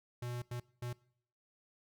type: tone bursts at uneven times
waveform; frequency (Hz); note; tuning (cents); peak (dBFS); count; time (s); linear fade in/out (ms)
square; 121.7; B2; -25; -39; 3; 0.22-0.42 / 0.51-0.6 / 0.82-0.93; 5
effects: noise-tail reverb RT60 0.6 s tail -22 dB re dry